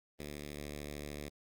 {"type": "tone with notch filter", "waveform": "5% pulse", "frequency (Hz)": 73.42, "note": "D2", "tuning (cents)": 0, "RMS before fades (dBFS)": -44, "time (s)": [0.19, 1.29], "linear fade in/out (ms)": 5, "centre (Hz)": 890, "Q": 0.88, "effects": ["Opus 24 kbps"]}